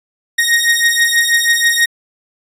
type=beating tone pair; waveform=sawtooth; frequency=1864.7 / 1870.9 Hz; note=A#6 / A#6; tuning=0 / +6 cents; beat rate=6.2 Hz; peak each=-10 dBFS; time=0.38-1.86 s; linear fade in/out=10 ms; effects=resampled to 32000 Hz